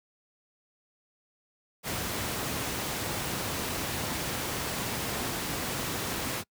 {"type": "noise", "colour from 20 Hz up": "pink", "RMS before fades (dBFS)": -32, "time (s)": [1.83, 6.44], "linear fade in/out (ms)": 50, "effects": ["noise-tail reverb RT60 0.1 s tail -25 dB re dry", "high-pass 80 Hz 12 dB/octave"]}